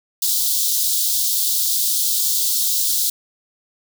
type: high-pass noise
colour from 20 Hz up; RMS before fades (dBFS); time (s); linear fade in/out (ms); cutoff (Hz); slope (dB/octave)
white; -19; 0.22-3.1; 5; 3500; 48
effects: none